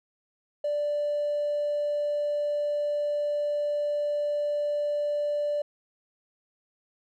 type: tone with hard clipping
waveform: triangle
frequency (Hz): 587.3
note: D5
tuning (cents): 0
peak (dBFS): -25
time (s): 0.64-5.62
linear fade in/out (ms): 5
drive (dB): 3
effects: none